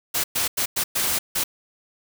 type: noise bursts at uneven times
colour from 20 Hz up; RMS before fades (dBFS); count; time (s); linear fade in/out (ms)
white; -23; 6; 0.14-0.24 / 0.35-0.48 / 0.57-0.66 / 0.76-0.84 / 0.95-1.19 / 1.35-1.44; 10
effects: none